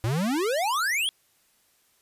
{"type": "exponential sweep", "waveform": "square", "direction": "up", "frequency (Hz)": [106.3, 3400], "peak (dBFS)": -24, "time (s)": [0.04, 1.09], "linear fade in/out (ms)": 0, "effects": ["white hiss -65 dBFS RMS until 2.01 s", "resampled to 32000 Hz"]}